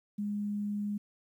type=tone; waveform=sine; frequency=206.1 Hz; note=G#3; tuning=13 cents flat; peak=-31 dBFS; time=0.18-0.98 s; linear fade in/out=10 ms; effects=11-bit